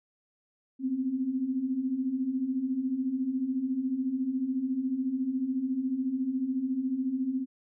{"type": "beating tone pair", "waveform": "sine", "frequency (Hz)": [249.6, 263.6], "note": ["B3", "C4"], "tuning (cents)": [19, 13], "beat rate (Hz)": 14, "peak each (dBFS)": [-34, -28], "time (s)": [0.79, 7.46], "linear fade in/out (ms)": 50, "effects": []}